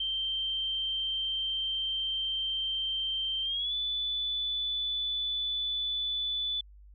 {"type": "tone with pitch glide", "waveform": "sine", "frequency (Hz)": [3136, 3480], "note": ["G7", "A7"], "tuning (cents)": [0, -20], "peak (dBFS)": -29, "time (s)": [0, 6.61], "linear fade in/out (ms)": 5, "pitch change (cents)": 180, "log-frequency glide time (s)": [3.43, 3.74], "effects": ["added 50 Hz sine -50 dBFS peak until 6.94 s"]}